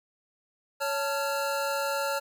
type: tone cluster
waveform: square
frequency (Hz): 559 / 883 / 1381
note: C#5 / A5 / F6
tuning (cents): +14 / +6 / -20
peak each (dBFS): -31 / -34 / -33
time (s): 0.8-2.2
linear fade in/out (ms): 20
effects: 10-bit